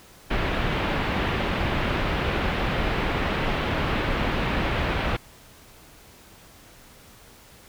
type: low-pass noise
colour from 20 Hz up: pink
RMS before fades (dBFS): -25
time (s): 0.3-5.17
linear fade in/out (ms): 10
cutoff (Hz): 3200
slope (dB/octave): 24
effects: pink hiss -50 dBFS RMS until 7.68 s